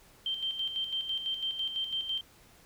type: tone with tremolo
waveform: sine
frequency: 3136 Hz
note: G7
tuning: in tune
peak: -29 dBFS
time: 0.26-2.21 s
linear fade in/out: 2 ms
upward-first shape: square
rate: 6 Hz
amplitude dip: 55%
effects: pink hiss -59 dBFS RMS until 2.65 s